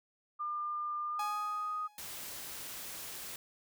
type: tone with pitch glide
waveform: sine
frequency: 1201 to 1245.5 Hz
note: D6 to D#6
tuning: +38 to +1 cents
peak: -34 dBFS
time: 0.39-1.88 s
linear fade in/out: 20 ms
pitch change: +63 cents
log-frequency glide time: 1.09-1.36 s
type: tone with exponential decay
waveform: 45% pulse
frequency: 838 Hz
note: G#5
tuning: 15 cents sharp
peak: -35 dBFS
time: 1.19-2.3 s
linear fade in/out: 5 ms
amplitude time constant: 240 ms
type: noise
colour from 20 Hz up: white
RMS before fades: -44 dBFS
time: 1.98-3.36 s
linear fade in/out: 2 ms
effects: none